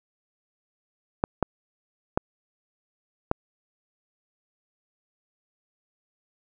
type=clicks; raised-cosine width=1 ms; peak=-7 dBFS; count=4; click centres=1.239 / 1.427 / 2.175 / 3.314 s; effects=none